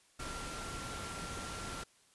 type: tone in noise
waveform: sine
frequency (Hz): 1373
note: F6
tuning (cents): -30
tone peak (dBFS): -46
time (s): 0.19-1.84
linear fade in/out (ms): 10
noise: pink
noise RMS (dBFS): -43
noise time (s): 0.19-1.84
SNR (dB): -6
effects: white hiss -67 dBFS RMS until 2.14 s + resampled to 24000 Hz